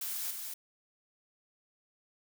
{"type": "noise with echo", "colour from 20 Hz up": "blue", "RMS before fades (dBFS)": -37, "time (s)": [0.01, 0.31], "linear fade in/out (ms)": 5, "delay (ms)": 230, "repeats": 1, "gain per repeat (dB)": -4, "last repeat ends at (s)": 0.54, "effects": []}